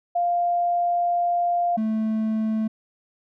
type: tone pair in turn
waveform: sine / triangle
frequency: 698.5 / 219.1 Hz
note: F5 / A3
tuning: 0 / -7 cents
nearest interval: octave + minor sixth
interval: 2007 cents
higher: first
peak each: -19 dBFS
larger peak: neither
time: 0.15-1.77 / 1.77-2.68 s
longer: first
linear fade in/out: 10 ms
effects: none